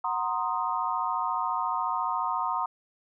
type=chord; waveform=sine; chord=C half-diminished seventh; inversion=second; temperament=equal; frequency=740 / 932.3 / 1046.5 / 1244.5 Hz; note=Gb5 / Bb5 / C6 / Eb6; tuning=0 / 0 / 0 / 0 cents; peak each=-34 / -30 / -31 / -32 dBFS; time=0.04-2.66 s; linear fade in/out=5 ms; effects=none